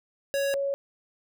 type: tone pair in turn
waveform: square / sine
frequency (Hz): 556 / 556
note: C#5 / C#5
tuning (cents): +5 / +5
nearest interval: unison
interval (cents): 0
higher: neither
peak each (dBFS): -25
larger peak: neither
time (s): 0.34-0.54 / 0.54-0.74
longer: neither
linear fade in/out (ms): 0
effects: none